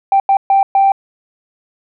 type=tone bursts at uneven times; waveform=sine; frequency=784 Hz; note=G5; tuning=in tune; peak=-6 dBFS; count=4; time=0.12-0.2 / 0.29-0.37 / 0.5-0.63 / 0.75-0.92 s; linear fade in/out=2 ms; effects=tanh soft clip ceiling -4 dBFS